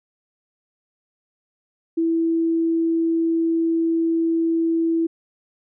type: tone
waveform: sine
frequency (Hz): 329.6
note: E4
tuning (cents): 0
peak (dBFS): -17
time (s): 1.97-5.07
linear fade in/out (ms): 10
effects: none